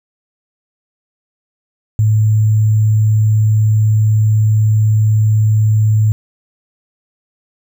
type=tone with sample-and-hold; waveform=sine; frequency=108 Hz; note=A2; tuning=32 cents flat; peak=-8 dBFS; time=1.99-6.12 s; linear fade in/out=0 ms; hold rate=7350 Hz; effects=none